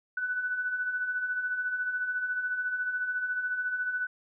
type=beating tone pair; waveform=sine; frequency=1480 / 1494 Hz; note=F#6 / F#6; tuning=0 / +16 cents; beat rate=14 Hz; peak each=-38 / -29 dBFS; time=0.17-4.07 s; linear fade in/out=5 ms; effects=none